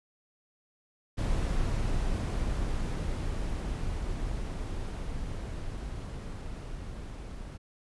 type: noise with level ramp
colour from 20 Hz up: brown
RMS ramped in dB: -28 to -40 dBFS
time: 1.17-7.58 s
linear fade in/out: 20 ms
effects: resampled to 24000 Hz